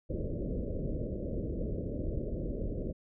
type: low-pass noise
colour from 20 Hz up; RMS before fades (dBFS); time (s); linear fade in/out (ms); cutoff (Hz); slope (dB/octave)
pink; -35; 0.09-2.93; 20; 600; 96
effects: none